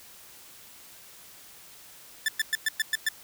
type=tone bursts; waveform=sawtooth; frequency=1760 Hz; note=A6; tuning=in tune; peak=-19 dBFS; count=7; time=2.26-3.088 s; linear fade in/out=2 ms; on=24 ms; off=110 ms; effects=white hiss -50 dBFS RMS until 3.23 s